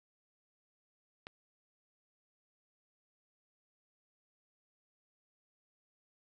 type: click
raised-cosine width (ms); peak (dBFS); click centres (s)
0.3; -28; 1.269
effects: none